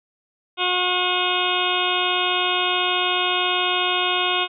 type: harmonic tone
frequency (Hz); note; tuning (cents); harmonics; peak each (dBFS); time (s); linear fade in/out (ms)
361.4; F#4; -41; 1 / 2 / 3 / 4 / 6 / 7 / 8 / 9 / 10; -28 / -27 / -26 / -29 / -31 / -27 / -26 / -28 / -27; 0.57-4.48; 50
effects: none